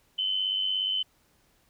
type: tone pair together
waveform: sine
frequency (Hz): 2960 / 3057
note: F#7 / G7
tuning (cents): 0 / -44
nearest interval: minor second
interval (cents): 56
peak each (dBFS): -33 / -26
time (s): 0.18-1.03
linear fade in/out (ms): 10
effects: pink hiss -66 dBFS RMS until 1.69 s